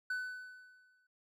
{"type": "tone with exponential decay", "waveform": "triangle", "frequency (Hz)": 1501, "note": "F#6", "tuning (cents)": 24, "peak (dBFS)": -31, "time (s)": [0.1, 1.07], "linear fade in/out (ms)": 5, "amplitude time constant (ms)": 210, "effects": []}